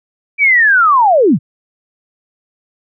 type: linear sweep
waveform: sine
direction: down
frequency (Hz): 2349 to 105.3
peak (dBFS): -6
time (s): 0.38-1.39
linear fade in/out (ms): 50
effects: none